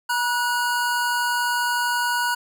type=tone pair together; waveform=square; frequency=960 / 1469.2 Hz; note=B5 / F#6; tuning=-49 / -13 cents; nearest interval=perfect fifth; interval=736 cents; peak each=-24 dBFS; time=0.09-2.35 s; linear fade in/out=10 ms; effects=none